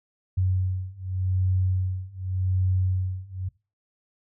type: beating tone pair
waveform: sine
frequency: 92.5 / 93.36 Hz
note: F#2 / F#2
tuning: 0 / +16 cents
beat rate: 0.86 Hz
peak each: -26 / -25 dBFS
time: 0.37-3.49 s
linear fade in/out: 10 ms
effects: noise-tail reverb RT60 0.3 s tail -21 dB re dry